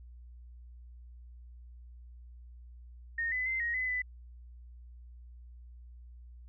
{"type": "tone with pitch steps", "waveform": "sine", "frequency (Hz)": [1846, 2009, 2073, 1880, 2019, 1998], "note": ["A#6", "B6", "C7", "A#6", "B6", "B6"], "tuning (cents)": [-17, 29, -17, 14, 38, 20], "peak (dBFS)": -30, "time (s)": [3.18, 4.02], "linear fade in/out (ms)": 5, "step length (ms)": 140, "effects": ["added 60 Hz sine -48 dBFS peak until 6.48 s"]}